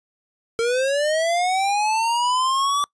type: linear sweep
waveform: square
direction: up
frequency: 453.6 to 1162 Hz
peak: -19 dBFS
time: 0.59-2.84 s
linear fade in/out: 0 ms
effects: noise-tail reverb RT60 0.1 s tail -24 dB re dry + resampled to 22050 Hz